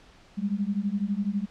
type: beating tone pair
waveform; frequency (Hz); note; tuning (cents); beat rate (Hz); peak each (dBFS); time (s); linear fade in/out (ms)
sine; 196 / 208; G3 / G#3; 0 / +3; 12; -28; 0.37-1.46; 20
effects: pink hiss -55 dBFS RMS until 1.5 s + low-pass 5000 Hz 12 dB/octave